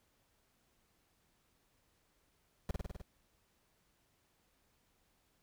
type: noise with echo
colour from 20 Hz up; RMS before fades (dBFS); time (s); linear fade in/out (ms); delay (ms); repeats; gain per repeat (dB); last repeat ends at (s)
brown; -35; 2.69-2.71; 2; 51; 6; -2; 3.016
effects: pink hiss -75 dBFS RMS until 5.42 s

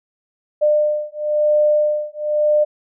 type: beating tone pair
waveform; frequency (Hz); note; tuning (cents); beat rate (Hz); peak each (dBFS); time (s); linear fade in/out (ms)
sine; 600 / 600.99; D5 / D5; +37 / +40; 0.99; -17; 0.61-2.65; 20
effects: none

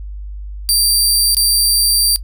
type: tone with dropouts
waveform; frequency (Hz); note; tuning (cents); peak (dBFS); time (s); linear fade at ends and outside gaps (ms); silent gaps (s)
20% pulse; 4692; D8; -2; -5; 0.69-2.16; 0; 1.347-1.368
effects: noise-tail reverb RT60 0.1 s tail -19 dB re dry + added 50 Hz sine -25 dBFS peak until 2.23 s

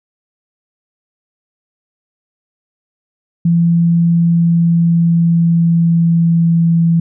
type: tone with pitch glide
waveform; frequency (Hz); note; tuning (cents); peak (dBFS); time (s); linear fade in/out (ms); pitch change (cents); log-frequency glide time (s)
sine; 169.2 to 166.97; E3 to E3; +45 to +23; -8; 3.45-7; 5; -22; 4.03-6.78
effects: none

